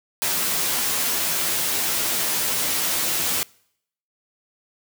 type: noise with comb filter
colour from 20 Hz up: white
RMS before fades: -23 dBFS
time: 0.22-3.43 s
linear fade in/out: 0 ms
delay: 12 ms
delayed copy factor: +0.65
effects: noise-tail reverb RT60 0.7 s tail -25 dB re dry + high-pass 100 Hz 12 dB/octave